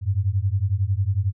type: beating tone pair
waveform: sine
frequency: 92.5 / 103.5 Hz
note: F#2 / G#2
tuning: 0 / -5 cents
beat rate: 11 Hz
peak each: -22 dBFS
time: 0.01-1.33 s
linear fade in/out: 50 ms
effects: none